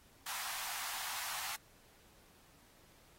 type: high-pass noise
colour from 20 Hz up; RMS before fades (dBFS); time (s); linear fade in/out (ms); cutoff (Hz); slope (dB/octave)
pink; -42; 0.26-1.56; 5; 740; 48
effects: pink hiss -65 dBFS RMS until 3.18 s + AAC 48 kbps